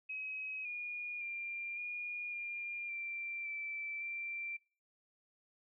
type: tone with pitch steps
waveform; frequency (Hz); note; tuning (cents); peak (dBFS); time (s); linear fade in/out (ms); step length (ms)
sine; 2544 / 2436 / 2385 / 2433 / 2402 / 2357 / 2328 / 2354; D#7 / D#7 / D7 / D#7 / D7 / D7 / D7 / D7; +38 / -37 / +26 / -39 / +38 / +6 / -16 / +3; -39; 0.09-4.57; 10; 560
effects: noise-tail reverb RT60 0.4 s tail -24 dB re dry